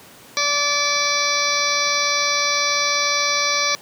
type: harmonic tone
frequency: 579 Hz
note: D5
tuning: 25 cents flat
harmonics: 1 / 2 / 3 / 4 / 6 / 7 / 8 / 9 / 10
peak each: -28 / -24 / -29 / -23 / -29 / -26 / -27 / -28 / -25 dBFS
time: 0.37-3.75 s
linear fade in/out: 0 ms
effects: pink hiss -44 dBFS RMS until 3.81 s + high-pass 150 Hz 12 dB/octave